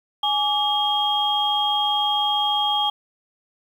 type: tone cluster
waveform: sine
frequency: 832 / 1158 / 3247 Hz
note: G#5 / D6 / G#7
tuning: +3 / -25 / -40 cents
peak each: -22 / -30 / -21 dBFS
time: 0.23-2.9 s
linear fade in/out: 5 ms
effects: 8-bit